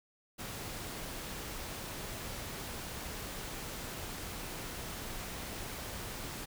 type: noise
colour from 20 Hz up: pink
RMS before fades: -42 dBFS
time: 0.38-6.46 s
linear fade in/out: 20 ms
effects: none